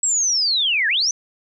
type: linear two-way sweep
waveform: sine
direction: down then up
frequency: 7810 to 1616 to 6170 Hz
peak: -16 dBFS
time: 0.03-1.11 s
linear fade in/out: 2 ms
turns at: 0.88 s
effects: none